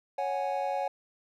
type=chord; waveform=triangle; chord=C# suspended fourth; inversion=none; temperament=equal; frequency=554.4 / 740 / 830.6 Hz; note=C#5 / F#5 / G#5; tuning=0 / 0 / 0 cents; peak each=-31 dBFS; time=0.18-0.88 s; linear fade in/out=5 ms; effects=none